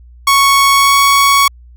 sawtooth tone with pitch glide, 1108.7 to 1115.8 Hz, C#6 to C#6, 0 to +11 cents, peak -3 dBFS, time 0.27-1.48 s, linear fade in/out 5 ms, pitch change +11 cents, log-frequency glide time 0.72-0.97 s, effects added 60 Hz sine -36 dBFS peak until 1.76 s

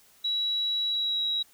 sine tone with pitch glide, 3900 to 3864 Hz, B7 to B7, -23 to -39 cents, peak -25 dBFS, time 0.24-1.43 s, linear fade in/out 10 ms, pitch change -16 cents, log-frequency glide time 0.88-1.22 s, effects white hiss -59 dBFS RMS until 1.53 s

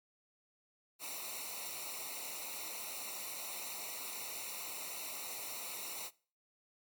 white noise with comb filter, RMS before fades -43 dBFS, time 0.99-6.11 s, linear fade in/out 50 ms, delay 0.61 ms, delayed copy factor -0.95, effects noise-tail reverb RT60 0.4 s tail -21 dB re dry + MP3 96 kbps

